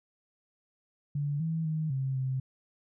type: tone with pitch steps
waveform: sine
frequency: 144.5 / 162.1 / 156.8 / 133.7 / 131.3 Hz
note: D3 / E3 / D#3 / C3 / C3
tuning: -28 / -29 / +14 / +38 / +6 cents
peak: -28 dBFS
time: 1.15-2.4 s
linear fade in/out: 5 ms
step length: 250 ms
effects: none